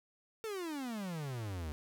45% pulse exponential sweep, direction down, 456.6 to 72.8 Hz, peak -38 dBFS, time 0.44-1.72 s, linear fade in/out 0 ms, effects none

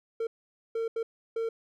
triangle tone bursts at uneven times, 454.7 Hz, A#4, 43 cents flat, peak -26 dBFS, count 4, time 0.2-0.27 / 0.75-0.88 / 0.96-1.03 / 1.36-1.49 s, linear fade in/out 5 ms, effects none

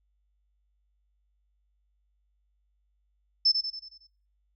sine tone with echo, 5274 Hz, E8, in tune, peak -18 dBFS, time 3.45-3.52 s, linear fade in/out 10 ms, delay 92 ms, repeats 6, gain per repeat -6 dB, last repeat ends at 4.072 s, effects noise-tail reverb RT60 0.4 s tail -22 dB re dry + added 50 Hz sine -69 dBFS peak until 4.55 s

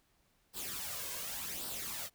white noise with flanger, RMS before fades -41 dBFS, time 0.53-2.1 s, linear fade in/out 50 ms, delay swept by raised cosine 0.22 to 1.92 ms, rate 0.88 Hz, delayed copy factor +0.6, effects pink hiss -73 dBFS RMS until 2.14 s

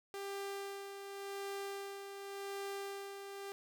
sawtooth tone with tremolo, 396.5 Hz, G4, 20 cents sharp, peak -36 dBFS, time 0.14-3.52 s, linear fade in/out 0 ms, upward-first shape sine, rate 0.89 Hz, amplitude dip 50%, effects none

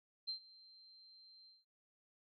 sine tone with ADSR envelope, 4136 Hz, C8, 21 cents flat, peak -37 dBFS, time 0.27-1.65 s, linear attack 20 ms, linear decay 100 ms, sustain -22 dB, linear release 180 ms, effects none

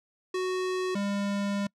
square tone pair in turn, 370 / 201 Hz, F#4 / G3, 0 / +44 cents, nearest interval major seventh, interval 1056 cents, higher first, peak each -28 dBFS, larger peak neither, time 0.34-0.95 / 0.95-1.67 s, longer second, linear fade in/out 5 ms, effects noise-tail reverb RT60 0.1 s tail -26 dB re dry + low-pass 7000 Hz 12 dB/octave

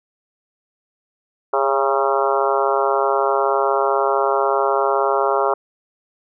harmonic tone with a mistuned harmonic, 136.1 Hz, C#3, 31 cents flat, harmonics 3 / 4 / 5 / 6 / 7 / 8 / 9 / 10, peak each -21 / -22 / -23 / -24 / -24 / -25 / -26 / -26 dBFS, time 1.53-5.54 s, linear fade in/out 5 ms, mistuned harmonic 4, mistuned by +36 cents, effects none

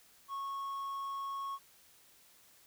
triangle tone, 1100 Hz, C#6, 14 cents flat, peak -35 dBFS, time 0.28-1.59 s, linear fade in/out 50 ms, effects white hiss -63 dBFS RMS until 2.66 s

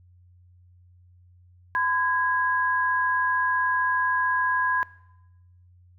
sine tone pair together, 1014 / 1647.4 Hz, B5 / G#6, +45 / -14 cents, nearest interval minor sixth, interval 841 cents, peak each -24 dBFS, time 1.75-4.83 s, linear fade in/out 0 ms, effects noise-tail reverb RT60 0.9 s tail -19 dB re dry + added 89 Hz sine -52 dBFS peak until 5.98 s

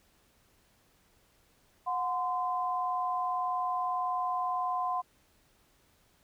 sine tone pair together, 728.3 / 1030 Hz, F#5 / C6, -28 / -28 cents, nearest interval tritone, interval 600 cents, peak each -32 / -31 dBFS, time 1.86-5.02 s, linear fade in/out 20 ms, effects pink hiss -67 dBFS RMS until 6.23 s

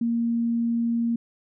sine tone, 233.1 Hz, A#3, in tune, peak -21 dBFS, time 0.01-1.16 s, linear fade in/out 5 ms, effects none

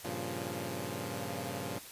10% pulse chord, G half-diminished seventh, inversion none, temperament equal with one note detuned, 98 / 116.54 / 137.48 / 174.61 Hz, G2 / Bb2 / Db3 / F3, 0 / 0 / -14 / 0 cents, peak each -34 dBFS, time 0.04-1.79 s, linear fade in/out 10 ms, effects white hiss -49 dBFS RMS until 1.91 s + resampled to 32000 Hz

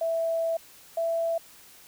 sine tone pair in turn, 659.3 / 664.7 Hz, E5 / E5, 0 / +14 cents, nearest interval unison, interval 14 cents, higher second, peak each -24 dBFS, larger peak neither, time 0.01-0.57 / 0.97-1.38 s, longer first, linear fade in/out 5 ms, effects white hiss -52 dBFS RMS until 1.87 s

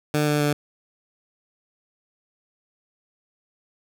15% pulse tone with pitch steps, 150 / 148.36 / 146.74 Hz, D3 / D3 / D3, +37 / +18 / -1 cents, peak -13 dBFS, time 0.14-0.53 s, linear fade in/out 2 ms, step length 130 ms, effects none

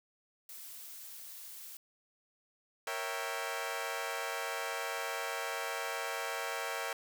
blue noise, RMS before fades -48 dBFS, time 0.49-1.77 s, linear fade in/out 2 ms
15% pulse chord, A# diminished seventh, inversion none, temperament equal, 466.2 / 554.4 / 659.3 / 784 Hz, A#4 / C#5 / E5 / G5, 0 / 0 / 0 / 0 cents, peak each -35 dBFS, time 2.87-6.93 s, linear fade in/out 2 ms
effects none

